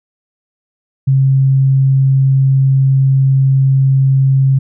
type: tone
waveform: sine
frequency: 134.6 Hz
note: C3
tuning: 49 cents sharp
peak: -7 dBFS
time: 1.07-4.59 s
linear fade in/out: 10 ms
effects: none